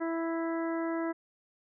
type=harmonic tone; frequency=330.1 Hz; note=E4; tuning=2 cents sharp; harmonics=1 / 2 / 3 / 4 / 5 / 6; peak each=-31 / -37 / -41 / -43 / -45 / -47 dBFS; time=0-1.13 s; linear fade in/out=20 ms; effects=none